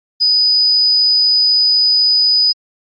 sine tone, 4978 Hz, D#8, in tune, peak -9 dBFS, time 0.2-2.53 s, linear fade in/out 20 ms, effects Opus 32 kbps

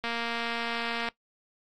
click train, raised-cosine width 0.3 ms, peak -16 dBFS, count 245, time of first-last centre 0.04-1.087 s, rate 233 Hz, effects noise-tail reverb RT60 0.1 s tail -19 dB re dry + AAC 64 kbps

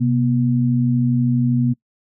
sine tone pair together, 128.64 / 241.1 Hz, C3 / B3, -29 / -41 cents, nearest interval major seventh, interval 1088 cents, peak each -17 dBFS, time 0-1.74 s, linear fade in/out 20 ms, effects noise-tail reverb RT60 0.1 s tail -23 dB re dry

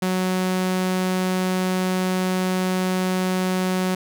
sawtooth tone, 185 Hz, F#3, in tune, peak -16 dBFS, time 0.02-3.95 s, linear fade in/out 5 ms, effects none

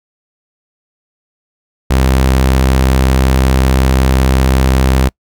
sawtooth tone, 65.41 Hz, C2, in tune, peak -4 dBFS, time 1.9-5.09 s, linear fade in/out 10 ms, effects noise-tail reverb RT60 0.1 s tail -26 dB re dry

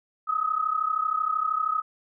sine tone pair together, 1249 / 1281.9 Hz, D#6 / E6, +6 / -49 cents, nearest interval unison, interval 45 cents, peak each -26 dBFS, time 0.27-1.82 s, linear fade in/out 20 ms, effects none

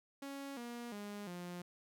sawtooth tone with pitch steps, 277.2 / 238.5 / 205.3 / 176.65 Hz, C#4 / A#3 / G#3 / F3, 0 / +40 / -20 / +20 cents, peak -40 dBFS, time 0.22-1.62 s, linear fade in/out 5 ms, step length 350 ms, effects none

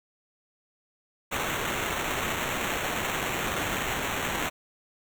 white noise with sample-and-hold, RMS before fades -30 dBFS, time 1.31-4.5 s, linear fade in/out 20 ms, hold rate 4900 Hz, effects none

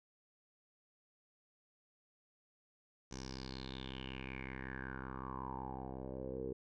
10% pulse tone with low-pass filter sweep, 65.41 Hz, C2, in tune, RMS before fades -45 dBFS, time 3.11-6.53 s, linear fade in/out 5 ms, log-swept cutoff 6100 to 430 Hz, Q 7, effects none

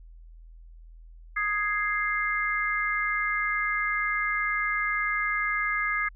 sine chord, Ab major, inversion second, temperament equal, 1244.5 / 1661.2 / 2093 Hz, Eb6 / Ab6 / C7, 0 / 0 / 0 cents, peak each -30 / -29 / -28 dBFS, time 1.36-6.09 s, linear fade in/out 10 ms, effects added 41 Hz sine -45 dBFS peak until 6.15 s

